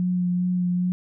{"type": "tone with vibrato", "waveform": "sine", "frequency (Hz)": 179.4, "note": "F3", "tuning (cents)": 47, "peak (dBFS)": -20, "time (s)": [0, 0.92], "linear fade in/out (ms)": 0, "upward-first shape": "sine", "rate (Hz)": 2.5, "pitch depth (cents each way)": 15, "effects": []}